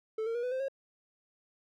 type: tone with pitch steps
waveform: triangle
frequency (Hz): 438.7 / 457.9 / 477.9 / 498.7 / 520.5 / 543.2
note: A4 / A#4 / A#4 / B4 / C5 / C#5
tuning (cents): -5 / -31 / +43 / +17 / -9 / -35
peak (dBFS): -29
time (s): 0.18-0.684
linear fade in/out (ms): 5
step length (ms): 84
effects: none